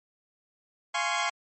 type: chord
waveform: 20% pulse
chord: Db major seventh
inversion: first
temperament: equal with one note detuned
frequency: 692.8 / 830.6 / 1046.5 / 1108.7 Hz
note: F5 / Ab5 / C6 / Db6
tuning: -14 / 0 / 0 / 0 cents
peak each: -27 dBFS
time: 0.94-1.3 s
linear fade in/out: 10 ms
effects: MP3 32 kbps